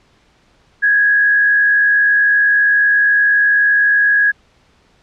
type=tone with frequency modulation; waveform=sine; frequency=1661.2 Hz; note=G#6; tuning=in tune; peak=-9 dBFS; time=0.82-4.32 s; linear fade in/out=20 ms; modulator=71.9 Hz; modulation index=0.5; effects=pink hiss -54 dBFS RMS until 5.02 s + low-pass 5000 Hz 12 dB/octave